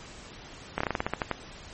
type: slowing click train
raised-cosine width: 0.5 ms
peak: -11 dBFS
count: 11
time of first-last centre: 0.78-1.313 s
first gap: 25 ms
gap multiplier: 1.16
effects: pink hiss -46 dBFS RMS until 1.73 s + MP3 32 kbps